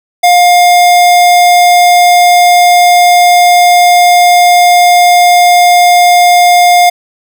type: tone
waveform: square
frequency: 708 Hz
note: F5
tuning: 23 cents sharp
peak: -3 dBFS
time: 0.23-6.9 s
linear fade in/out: 10 ms
effects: none